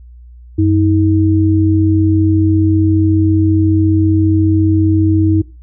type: tone pair together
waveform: sine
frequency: 94.69 / 318.5 Hz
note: F#2 / D#4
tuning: +41 / +41 cents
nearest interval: octave + major sixth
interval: 2100 cents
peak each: -11 dBFS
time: 0.58-5.42 s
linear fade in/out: 10 ms
effects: noise-tail reverb RT60 0.3 s tail -20 dB re dry + added 60 Hz sine -34 dBFS peak until 5.62 s